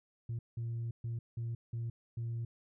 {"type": "tone bursts at uneven times", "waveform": "sine", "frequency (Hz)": 116.3, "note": "A#2", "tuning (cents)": -4, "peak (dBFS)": -33, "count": 6, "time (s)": [[0.29, 0.39], [0.57, 0.91], [1.04, 1.19], [1.37, 1.55], [1.73, 1.9], [2.17, 2.45]], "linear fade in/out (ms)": 5, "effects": ["tanh soft clip ceiling -33 dBFS"]}